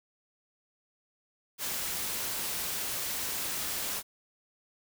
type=noise; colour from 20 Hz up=white; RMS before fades=-34 dBFS; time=1.58-4.03 s; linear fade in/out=50 ms; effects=none